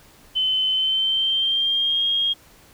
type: tone with pitch glide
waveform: sine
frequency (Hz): 3051 to 3251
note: G7 to G#7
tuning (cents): -48 to -38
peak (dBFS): -18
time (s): 0.35-2.34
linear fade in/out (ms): 20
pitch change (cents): +110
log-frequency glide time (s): 0.7-2.05
effects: pink hiss -51 dBFS RMS until 2.73 s